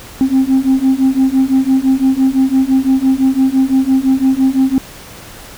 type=beating tone pair; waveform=sine; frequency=261.6 / 267.5 Hz; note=C4 / C4; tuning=0 / +38 cents; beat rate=5.9 Hz; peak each=-11 / -10 dBFS; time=0.21-4.78 s; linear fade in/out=0 ms; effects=tanh soft clip ceiling -5 dBFS + pink hiss -34 dBFS RMS until 5.57 s